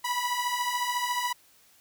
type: beating tone pair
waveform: sawtooth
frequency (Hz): 971 / 985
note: B5 / B5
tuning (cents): -30 / -5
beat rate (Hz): 14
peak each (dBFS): -28 / -25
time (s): 0.04-1.33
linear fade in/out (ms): 10
effects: white hiss -60 dBFS RMS until 1.8 s